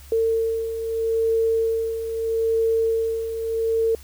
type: beating tone pair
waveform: sine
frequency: 451.2 / 451.98 Hz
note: A4 / A4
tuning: +44 / +47 cents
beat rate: 0.78 Hz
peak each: -27 / -20 dBFS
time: 0.12-3.95 s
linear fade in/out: 2 ms
effects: added 69 Hz sine -42 dBFS peak until 4.03 s + white hiss -49 dBFS RMS until 4.03 s